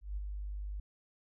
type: tone with ADSR envelope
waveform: sine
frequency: 50.1 Hz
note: G1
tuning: 38 cents sharp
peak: -33 dBFS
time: 0.01-0.8 s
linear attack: 160 ms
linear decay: 16 ms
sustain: -4 dB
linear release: 4 ms
effects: none